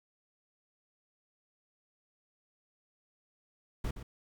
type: noise with echo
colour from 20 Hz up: brown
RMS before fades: -34 dBFS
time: 3.84-3.91 s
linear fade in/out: 5 ms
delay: 120 ms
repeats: 1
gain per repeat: -10 dB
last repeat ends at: 4.03 s
effects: none